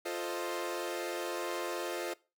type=chord; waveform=sawtooth; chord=F dominant seventh; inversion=none; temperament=equal; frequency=349.2 / 440 / 523.3 / 622.3 Hz; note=F4 / A4 / C5 / Eb5; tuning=0 / 0 / 0 / 0 cents; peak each=-34 / -38 / -37 / -38 dBFS; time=0.05-2.14 s; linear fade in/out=10 ms; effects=noise-tail reverb RT60 0.3 s tail -21 dB re dry